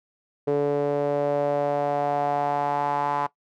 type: tone with band-pass filter sweep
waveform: sawtooth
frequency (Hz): 144.1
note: D3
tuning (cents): -33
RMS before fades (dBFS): -24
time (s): 0.47-3.27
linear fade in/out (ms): 10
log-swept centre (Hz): 450 to 940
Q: 4.3
effects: noise-tail reverb RT60 0.1 s tail -18 dB re dry